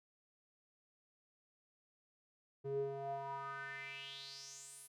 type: tone with band-pass filter sweep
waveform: square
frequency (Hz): 137.7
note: C#3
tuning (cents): -11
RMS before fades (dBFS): -45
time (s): 2.64-4.88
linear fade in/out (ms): 20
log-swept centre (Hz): 330 to 11000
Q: 5.6
effects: none